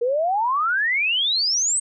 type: exponential sweep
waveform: sine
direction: up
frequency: 461.9 to 8430 Hz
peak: -18 dBFS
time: 0.01-1.8 s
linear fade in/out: 10 ms
effects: none